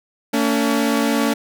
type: tone pair together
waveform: sawtooth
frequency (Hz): 226.1 / 283.6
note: A3 / C#4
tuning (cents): +47 / +40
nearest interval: major third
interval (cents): 393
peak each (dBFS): -15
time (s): 0.33-1.34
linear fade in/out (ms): 10
effects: none